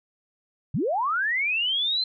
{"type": "linear sweep", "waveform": "sine", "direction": "up", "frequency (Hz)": [101.8, 4142], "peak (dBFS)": -22, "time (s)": [0.74, 2.04], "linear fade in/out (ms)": 5, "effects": []}